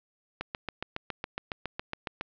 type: click train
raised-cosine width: 0.3 ms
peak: -16 dBFS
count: 14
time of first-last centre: 0.41-2.211 s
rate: 7.22 Hz
effects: low-pass 4000 Hz 12 dB/octave